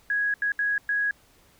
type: tone bursts at uneven times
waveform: sine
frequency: 1661.2 Hz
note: G#6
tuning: in tune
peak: -22 dBFS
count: 4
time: 0.1-0.34 / 0.42-0.52 / 0.59-0.78 / 0.89-1.11 s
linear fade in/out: 2 ms
effects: pink hiss -59 dBFS RMS until 1.59 s